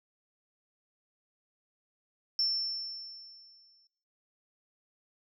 sine tone with exponential decay, 5380 Hz, E8, 34 cents sharp, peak -24 dBFS, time 2.39-3.87 s, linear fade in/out 1 ms, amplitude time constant 320 ms, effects noise-tail reverb RT60 0.6 s tail -18 dB re dry + tanh soft clip ceiling -20 dBFS

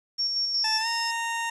sine tone with tremolo, 5500 Hz, F8, 27 cents flat, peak -23 dBFS, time 0.18-0.79 s, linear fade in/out 20 ms, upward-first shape square, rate 5.5 Hz, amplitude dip 30%
sine tone, 5260 Hz, E8, 5 cents flat, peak -29 dBFS, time 0.54-1.11 s, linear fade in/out 2 ms
20% pulse tone with pitch glide, 877 to 924.3 Hz, A5 to A#5, -6 to -15 cents, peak -22 dBFS, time 0.64-1.5 s, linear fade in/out 5 ms, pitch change +91 cents, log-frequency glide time 0.8-0.87 s
effects resampled to 24000 Hz + 9-bit

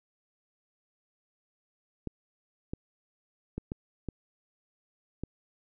clicks, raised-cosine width 3 ms, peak -21 dBFS, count 6, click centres 2.073 / 2.735 / 3.58 / 3.719 / 4.087 / 5.236 s, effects none

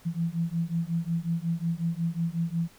sine beating tone pair, 164.81 / 170.31 Hz, E3 / F3, 0 / -43 cents, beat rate 5.5 Hz, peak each -29 / -29 dBFS, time 0.05-2.69 s, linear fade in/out 20 ms, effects pink hiss -56 dBFS RMS until 2.78 s

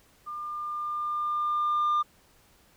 sine tone with level ramp, 1200 Hz, D6, 37 cents sharp, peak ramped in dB -34 to -19 dBFS, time 0.26-2.03 s, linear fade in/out 20 ms, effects tanh soft clip ceiling -21 dBFS + pink hiss -61 dBFS RMS until 2.76 s

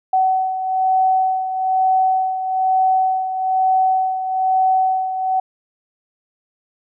sine beating tone pair, 754 / 755.1 Hz, F#5 / F#5, +32 / +35 cents, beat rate 1.1 Hz, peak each -15 / -22 dBFS, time 0.13-5.4 s, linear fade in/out 5 ms, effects none

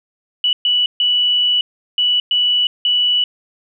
sine tone bursts at uneven times, 2954 Hz, F#7, 3 cents flat, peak -12 dBFS, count 6, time 0.44-0.53 / 0.65-0.86 / 1-1.61 / 1.98-2.2 / 2.31-2.67 / 2.85-3.24 s, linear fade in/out 2 ms, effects none

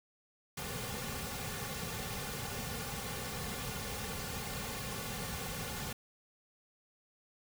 pink noise with comb filter, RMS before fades -40 dBFS, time 0.57-5.93 s, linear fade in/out 5 ms, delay 3.1 ms, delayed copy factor -0.8, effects none

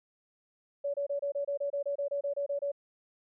sine tone bursts, 567 Hz, C#5, 39 cents sharp, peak -29 dBFS, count 15, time 0.84-2.718 s, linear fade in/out 10 ms, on 100 ms, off 27 ms, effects none

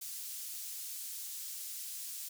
pink high-pass noise, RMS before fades -43 dBFS, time 0.01-2.29 s, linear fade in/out 10 ms, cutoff 6700 Hz, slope 12 dB/octave, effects none

